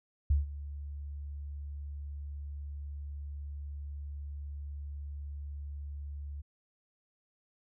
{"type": "tone with ADSR envelope", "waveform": "sine", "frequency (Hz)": 71.9, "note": "D2", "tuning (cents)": -36, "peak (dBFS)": -21, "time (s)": [0.3, 6.42], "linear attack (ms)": 6, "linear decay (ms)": 150, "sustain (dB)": -17, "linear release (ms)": 15, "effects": []}